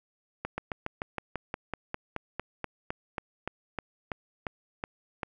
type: slowing click train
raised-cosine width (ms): 0.5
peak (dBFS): -17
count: 21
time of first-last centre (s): 0.45-5.232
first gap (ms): 130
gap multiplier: 1.06
effects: none